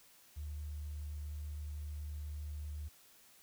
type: tone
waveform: triangle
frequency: 74.5 Hz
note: D2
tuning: 25 cents sharp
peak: -36 dBFS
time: 0.36-2.89 s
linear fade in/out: 20 ms
effects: tanh soft clip ceiling -38 dBFS + white hiss -63 dBFS RMS until 3.42 s